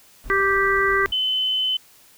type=noise with tremolo; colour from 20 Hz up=brown; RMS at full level=-37 dBFS; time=0.24-1.12 s; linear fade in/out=2 ms; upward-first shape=triangle; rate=7.7 Hz; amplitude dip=40%
type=harmonic tone; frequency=392 Hz; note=G4; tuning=in tune; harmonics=1 / 3 / 4 / 5; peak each=-22 / -22 / -22 / -22 dBFS; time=0.3-1.06 s; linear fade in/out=0 ms
type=tone; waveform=sine; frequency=3039 Hz; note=F#7; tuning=46 cents sharp; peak=-19 dBFS; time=1.12-1.77 s; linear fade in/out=5 ms
effects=white hiss -52 dBFS RMS until 2.17 s